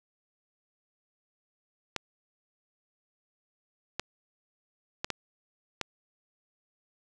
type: clicks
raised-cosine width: 0.2 ms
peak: -13 dBFS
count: 5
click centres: 1.963 / 3.996 / 5.045 / 5.103 / 5.813 s
effects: none